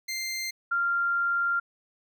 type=tone pair in turn; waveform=20% pulse / sine; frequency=2093 / 1389.7 Hz; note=C7 / F6; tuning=0 / -9 cents; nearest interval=perfect fifth; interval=709 cents; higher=first; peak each=-25 / -23 dBFS; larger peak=second; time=0.08-0.51 / 0.71-1.6 s; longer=second; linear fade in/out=10 ms; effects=none